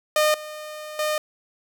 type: tone with level steps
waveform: sawtooth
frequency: 610 Hz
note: D#5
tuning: 34 cents flat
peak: -13 / -30 / -18 dBFS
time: 0.16-1.18 s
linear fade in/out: 2 ms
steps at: 0.34 / 0.99 s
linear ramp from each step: 2 ms
effects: none